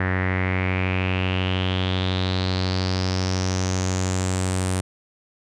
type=tone with low-pass filter sweep; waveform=sawtooth; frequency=92.8 Hz; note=F#2; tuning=6 cents sharp; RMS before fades=-23 dBFS; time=0-4.81 s; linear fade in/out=5 ms; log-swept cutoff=1800 to 9100 Hz; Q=5.5; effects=none